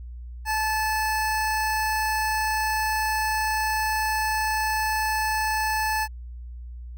25% pulse tone, 869 Hz, A5, 22 cents flat, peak -19 dBFS, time 0.45-6.08 s, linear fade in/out 50 ms, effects added 60 Hz sine -35 dBFS peak until 6.97 s

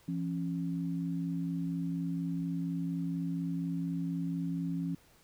sine tone pair together, 170 / 274.2 Hz, F3 / C#4, -46 / -19 cents, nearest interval minor sixth, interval 827 cents, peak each -33 / -36 dBFS, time 0.08-4.95 s, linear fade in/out 5 ms, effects pink hiss -63 dBFS RMS until 5.23 s

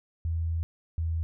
sine tone pair in turn, 82.4 / 81.78 Hz, E2 / E2, 0 / -13 cents, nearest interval unison, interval 13 cents, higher first, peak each -26 dBFS, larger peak neither, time 0.25-0.63 / 0.98-1.23 s, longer first, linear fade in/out 0 ms, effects none

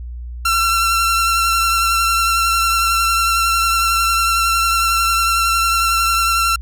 sawtooth tone with vibrato, 1355 Hz, E6, 47 cents sharp, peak -10 dBFS, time 0.45-6.56 s, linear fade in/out 5 ms, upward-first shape triangle, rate 11 Hz, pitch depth 22 cents each way, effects added 60 Hz sine -26 dBFS peak until 6.61 s

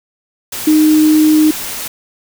sine tone in noise, 308.6 Hz, D#4, 14 cents flat, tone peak -6 dBFS, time 0.67-1.51 s, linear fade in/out 5 ms, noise white, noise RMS -23 dBFS, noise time 0.52-1.88 s, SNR +14 dB, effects none

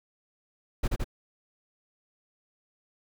brown noise with echo, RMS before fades -25 dBFS, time 0.83-0.88 s, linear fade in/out 10 ms, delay 82 ms, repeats 2, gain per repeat -2 dB, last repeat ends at 1.044 s, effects none

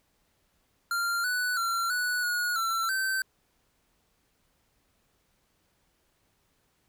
square tone with pitch steps, 1390 / 1485 / 1367 / 1476 / 1449 / 1346 / 1545 Hz, F6 / F#6 / F6 / F#6 / F#6 / E6 / G6, -9 / +6 / -37 / -5 / -37 / +36 / -26 cents, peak -27 dBFS, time 0.91-3.22 s, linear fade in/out 2 ms, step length 330 ms, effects pink hiss -71 dBFS RMS until 6.88 s

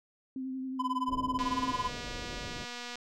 sine tone with vibrato, 261.6 Hz, C4, in tune, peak -34 dBFS, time 0.36-1.72 s, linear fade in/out 2 ms, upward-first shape triangle, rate 11 Hz, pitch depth 27 cents each way
triangle tone with tremolo, 1009 Hz, B5, 37 cents sharp, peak -25 dBFS, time 0.79-1.9 s, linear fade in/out 10 ms, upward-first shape sine, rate 18 Hz, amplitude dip 100%
pink low-pass noise, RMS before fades -43 dBFS, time 1.08-2.65 s, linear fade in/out 5 ms, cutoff 660 Hz, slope 96 dB/octave
click train, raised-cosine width 0.2 ms, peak -24 dBFS, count 380, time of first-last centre 1.39-2.956 s, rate 242 Hz
effects none

